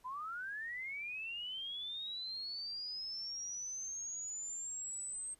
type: linear sweep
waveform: sine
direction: up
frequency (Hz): 979 to 8372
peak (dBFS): -40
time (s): 0.04-5.35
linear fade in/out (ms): 20
effects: pink hiss -70 dBFS RMS until 5.39 s + resampled to 32000 Hz